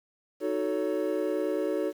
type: chord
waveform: triangle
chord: D# half-diminished seventh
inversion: none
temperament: equal with one note detuned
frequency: 311.1 / 370 / 440 / 561.1 Hz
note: D#4 / F#4 / A4 / C#5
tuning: 0 / 0 / 0 / +21 cents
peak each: -30 dBFS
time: 0.4-1.93 s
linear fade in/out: 50 ms
effects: 9-bit